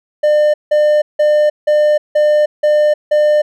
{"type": "tone bursts", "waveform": "triangle", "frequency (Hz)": 600, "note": "D5", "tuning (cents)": 37, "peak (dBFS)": -6, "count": 7, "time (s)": [0.23, 3.42], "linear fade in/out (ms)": 10, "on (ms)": 310, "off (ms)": 170, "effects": []}